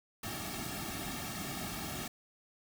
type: noise with comb filter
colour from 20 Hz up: pink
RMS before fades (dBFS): -40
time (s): 0.23-2.08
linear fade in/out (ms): 5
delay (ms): 2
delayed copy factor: -0.9
effects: none